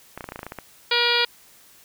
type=clicks; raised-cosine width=0.5 ms; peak=-18 dBFS; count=11; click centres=0.176 / 0.208 / 0.242 / 0.289 / 0.321 / 0.359 / 0.392 / 0.431 / 0.466 / 0.521 / 0.587 s
type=harmonic tone; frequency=477.6 Hz; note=A#4; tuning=42 cents sharp; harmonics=1 / 2 / 3 / 4 / 5 / 6 / 7 / 8 / 9 / 10; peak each=-27 / -28 / -26 / -29 / -25 / -29 / -25 / -28 / -28 / -28 dBFS; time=0.91-1.25 s; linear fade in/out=5 ms
effects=white hiss -52 dBFS RMS until 1.84 s